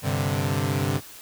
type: chord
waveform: sawtooth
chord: G suspended fourth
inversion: none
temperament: equal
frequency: 98 / 130.81 / 146.83 Hz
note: G2 / C3 / D3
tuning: 0 / 0 / 0 cents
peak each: -23 dBFS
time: 0.02-1.01 s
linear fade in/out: 50 ms
effects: white hiss -44 dBFS RMS until 1.21 s